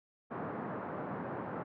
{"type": "band-pass noise", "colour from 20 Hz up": "pink", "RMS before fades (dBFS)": -40, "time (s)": [0.3, 1.64], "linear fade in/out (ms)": 20, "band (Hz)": [140, 1400], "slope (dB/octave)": 24, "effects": []}